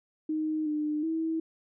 sine tone with pitch steps, 310.9 / 301.6 / 323.1 Hz, D#4 / D4 / E4, -1 / +46 / -35 cents, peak -27 dBFS, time 0.29-1.4 s, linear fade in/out 5 ms, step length 370 ms, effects none

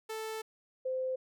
sawtooth / sine tone pair in turn, 439.9 / 517.4 Hz, A4 / C5, 0 / -19 cents, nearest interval minor third, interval 281 cents, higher second, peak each -33 / -31 dBFS, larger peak second, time 0.09-0.42 / 0.85-1.16 s, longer first, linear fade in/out 10 ms, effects none

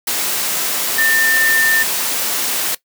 sine tone in noise, 1800 Hz, A6, 39 cents sharp, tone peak -13 dBFS, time 0.98-1.83 s, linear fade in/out 5 ms, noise white, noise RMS -19 dBFS, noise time 0.07-2.75 s, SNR +3 dB, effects noise-tail reverb RT60 0.1 s tail -18 dB re dry + high-pass 200 Hz 12 dB/octave

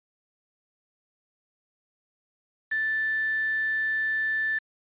sine tone with quantisation, 1760 Hz, A6, in tune, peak -24 dBFS, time 2.71-4.59 s, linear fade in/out 10 ms, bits 6, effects resampled to 8000 Hz

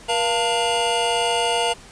square tone cluster, 475.4 / 693 / 899 / 2863 Hz, A#4 / F5 / A5 / F7, +34 / -14 / +37 / +42 cents, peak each -25 dBFS, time 0.08-1.74 s, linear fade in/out 20 ms, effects pink hiss -44 dBFS RMS until 1.91 s + resampled to 22050 Hz

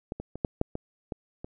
clicks, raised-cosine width 2 ms, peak -19 / -22 / -24 / -12 / -10 / -19 / -19 / -24 dBFS, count 8, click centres 0.121 / 0.2 / 0.356 / 0.448 / 0.614 / 0.754 / 1.122 / 1.445 s, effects none

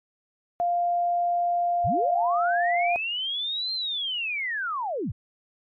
sine tone, 698.5 Hz, F5, in tune, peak -21 dBFS, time 0.6-2.96 s, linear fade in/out 0 ms
sine linear two-way sweep, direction up then down, 62.3 to 4186 to 62.3 Hz, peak -26 dBFS, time 1.84-5.12 s, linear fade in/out 10 ms, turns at 3.73 s
effects MP3 64 kbps

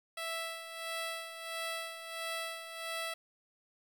10% pulse tone with tremolo, 659.3 Hz, E5, in tune, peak -27 dBFS, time 0.17-3.14 s, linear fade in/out 5 ms, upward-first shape sine, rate 1.5 Hz, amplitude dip 65%, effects 11-bit

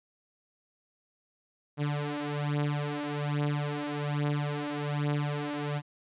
sawtooth beating tone pair, 145.9 / 147.1 Hz, D3 / D3, -11 / +3 cents, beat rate 1.2 Hz, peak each -28 dBFS, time 1.77-5.82 s, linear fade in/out 50 ms, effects resampled to 8000 Hz

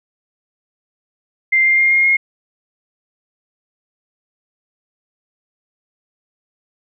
sine tone with pitch steps, 2093 / 2106 / 2120 / 2133 / 2147 Hz, C7 / C7 / C7 / C7 / C7, 0 / +11 / +22 / +33 / +44 cents, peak -10 dBFS, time 1.52-2.17 s, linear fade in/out 10 ms, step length 130 ms, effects none

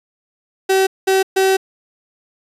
35% pulse tone bursts at uneven times, 382.6 Hz, G4, 42 cents flat, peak -10 dBFS, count 3, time 0.69-0.87 / 1.07-1.23 / 1.36-1.57 s, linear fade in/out 10 ms, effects resampled to 32000 Hz

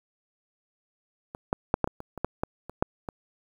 clicks, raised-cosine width 1 ms, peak -23 / -10 / -6 / -8 / -17 / -24 / -23 / -11 / -12 / -24 / -7 / -19 dBFS, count 12, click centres 1.349 / 1.529 / 1.741 / 1.843 / 1.875 / 2.004 / 2.177 / 2.246 / 2.435 / 2.696 / 2.825 / 3.088 s, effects 8-bit

